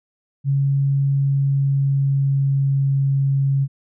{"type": "tone with pitch glide", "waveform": "sine", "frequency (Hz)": [138.59, 137.39], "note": ["C#3", "C#3"], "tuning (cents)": [0, -15], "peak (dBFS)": -15, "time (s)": [0.44, 3.68], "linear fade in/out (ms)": 50, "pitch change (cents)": -15, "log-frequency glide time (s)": [1.15, 2.93], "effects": []}